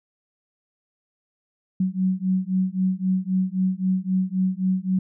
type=beating tone pair; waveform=sine; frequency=185 / 188.8 Hz; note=F#3 / F#3; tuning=0 / +35 cents; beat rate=3.8 Hz; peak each=-23 dBFS; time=1.8-4.99 s; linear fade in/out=5 ms; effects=none